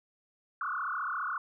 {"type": "tone with frequency modulation", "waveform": "sine", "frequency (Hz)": 1279, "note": "D#6", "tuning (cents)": 47, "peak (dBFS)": -31, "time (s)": [0.61, 1.38], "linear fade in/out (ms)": 2, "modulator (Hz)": 34.5, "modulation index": 5.8, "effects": []}